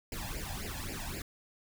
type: noise with flanger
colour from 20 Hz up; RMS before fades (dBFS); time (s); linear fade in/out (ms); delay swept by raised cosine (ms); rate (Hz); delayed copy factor
pink; -39; 0.12-1.22; 2; 0.4 to 1.21; 3.8; +1
effects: none